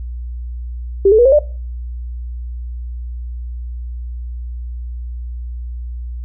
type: tone with pitch steps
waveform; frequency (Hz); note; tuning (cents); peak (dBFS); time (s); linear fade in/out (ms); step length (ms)
sine; 392 / 435 / 482.6 / 535.5 / 594.2; G4 / A4 / B4 / C5 / D5; 0 / -20 / -40 / +40 / +20; -6; 1.05-1.39; 5; 68
effects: noise-tail reverb RT60 0.4 s tail -20 dB re dry + added 60 Hz sine -23 dBFS peak until 6.24 s